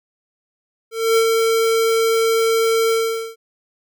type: tone with ADSR envelope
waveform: square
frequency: 452 Hz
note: A4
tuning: 47 cents sharp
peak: -12 dBFS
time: 0.91-3.36 s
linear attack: 260 ms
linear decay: 69 ms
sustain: -3 dB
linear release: 450 ms
effects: none